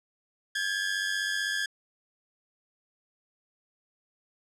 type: tone pair together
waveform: sawtooth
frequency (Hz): 1609.3 / 1705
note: G6 / G#6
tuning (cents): +45 / +45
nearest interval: minor second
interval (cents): 100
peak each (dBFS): -27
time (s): 0.55-1.66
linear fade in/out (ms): 5
effects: low-pass 8000 Hz 12 dB/octave